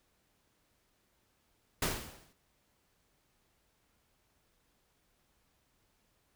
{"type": "noise with exponential decay", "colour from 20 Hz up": "pink", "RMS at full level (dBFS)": -29, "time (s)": [1.82, 2.33], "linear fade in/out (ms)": 5, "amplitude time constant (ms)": 110, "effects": ["pink hiss -74 dBFS RMS until 6.35 s"]}